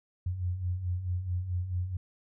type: beating tone pair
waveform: sine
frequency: 86.5 / 91.1 Hz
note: F2 / F#2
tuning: -16 / -26 cents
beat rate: 4.6 Hz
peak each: -37 / -30 dBFS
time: 0.26-1.97 s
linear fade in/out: 5 ms
effects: none